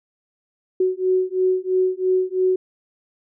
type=beating tone pair; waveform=sine; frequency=370 / 373 Hz; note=F#4 / F#4; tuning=0 / +14 cents; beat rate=3 Hz; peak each=-20 dBFS; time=0.8-2.56 s; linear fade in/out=5 ms; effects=none